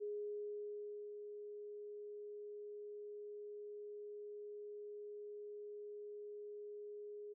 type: tone with ADSR envelope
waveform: sine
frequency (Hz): 415.3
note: G#4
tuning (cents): 0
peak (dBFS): -40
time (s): 0-7.34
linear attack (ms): 27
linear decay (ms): 1100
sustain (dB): -7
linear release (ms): 20
effects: none